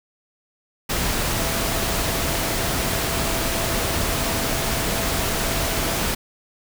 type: tone in noise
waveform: sine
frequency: 667 Hz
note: E5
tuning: 20 cents sharp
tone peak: -33 dBFS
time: 1.32-5.96 s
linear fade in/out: 10 ms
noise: pink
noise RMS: -23 dBFS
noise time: 0.89-6.15 s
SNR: -13 dB
effects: none